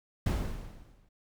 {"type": "noise with exponential decay", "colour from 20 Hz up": "brown", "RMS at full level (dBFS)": -25, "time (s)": [0.26, 1.09], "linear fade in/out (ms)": 5, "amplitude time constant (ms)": 180, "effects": []}